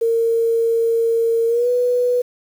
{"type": "tone with pitch glide", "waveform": "sine", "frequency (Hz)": [458.9, 491.8], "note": ["A#4", "B4"], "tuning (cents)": [-27, -7], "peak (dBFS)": -14, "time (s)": [0.01, 2.22], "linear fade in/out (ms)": 10, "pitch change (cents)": 120, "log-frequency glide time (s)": [1.47, 1.69], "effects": ["7-bit"]}